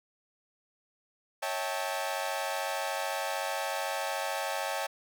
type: chord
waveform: sawtooth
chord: A dominant seventh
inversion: first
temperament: equal with one note detuned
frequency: 554.4 / 647.9 / 784 / 880 Hz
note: C#5 / E5 / G5 / A5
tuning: 0 / -30 / 0 / 0 cents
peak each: -33 dBFS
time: 1.42-4.87 s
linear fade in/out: 10 ms
effects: none